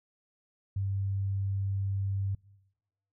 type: tone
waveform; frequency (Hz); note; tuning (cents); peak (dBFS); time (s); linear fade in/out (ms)
sine; 98; G2; 0; -28; 0.76-2.35; 5
effects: noise-tail reverb RT60 1.0 s tail -24 dB re dry